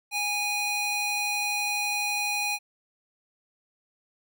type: tone with high-pass filter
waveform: square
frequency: 824 Hz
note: G#5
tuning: 14 cents flat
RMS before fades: -28 dBFS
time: 0.11-2.59 s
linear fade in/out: 50 ms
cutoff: 1700 Hz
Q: 1.7
effects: none

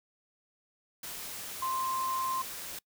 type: tone in noise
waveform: sine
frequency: 1046.5 Hz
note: C6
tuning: in tune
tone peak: -30 dBFS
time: 1.62-2.42 s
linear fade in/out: 5 ms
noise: white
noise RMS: -41 dBFS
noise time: 1.03-2.79 s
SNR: +8 dB
effects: noise-tail reverb RT60 0.1 s tail -25 dB re dry

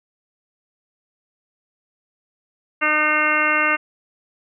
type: harmonic tone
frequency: 304.3 Hz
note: D#4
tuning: 38 cents flat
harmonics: 1 / 2 / 3 / 4 / 5 / 6 / 7 / 8 / 9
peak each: -29 / -27 / -31 / -22 / -22 / -27 / -21 / -33 / -23 dBFS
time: 2.81-3.77 s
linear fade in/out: 20 ms
effects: none

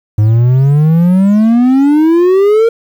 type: exponential sweep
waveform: triangle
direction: up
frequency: 103.83 to 466.2 Hz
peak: -3 dBFS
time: 0.18-2.69 s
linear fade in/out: 5 ms
effects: 7-bit

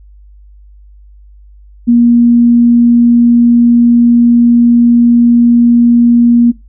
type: tone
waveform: sine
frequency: 237.5 Hz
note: A#3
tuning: 33 cents sharp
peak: -3 dBFS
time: 1.87-6.52 s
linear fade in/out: 20 ms
effects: noise-tail reverb RT60 0.2 s tail -19 dB re dry + added 50 Hz sine -35 dBFS peak until 6.68 s

